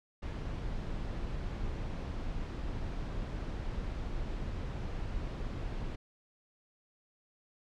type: noise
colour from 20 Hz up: brown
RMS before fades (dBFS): -37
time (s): 0.22-5.96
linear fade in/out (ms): 10
effects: low-pass 5000 Hz 12 dB/octave